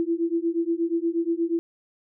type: beating tone pair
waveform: sine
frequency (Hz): 331.1 / 339.5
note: E4 / F4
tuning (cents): +8 / -49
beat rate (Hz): 8.4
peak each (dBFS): -25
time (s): 0-1.59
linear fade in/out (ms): 0
effects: none